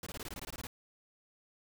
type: noise bursts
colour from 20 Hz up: pink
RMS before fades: -43 dBFS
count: 12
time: 0.03-0.67 s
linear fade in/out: 2 ms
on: 35 ms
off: 20 ms
effects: none